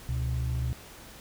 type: tone pair together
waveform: sine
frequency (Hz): 69.3 / 123.48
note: C#2 / B2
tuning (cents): 0 / 0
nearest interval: minor seventh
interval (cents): 1000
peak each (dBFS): -28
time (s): 0.09-0.73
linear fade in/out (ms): 0
effects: tanh soft clip ceiling -23 dBFS + pink hiss -48 dBFS RMS until 1.2 s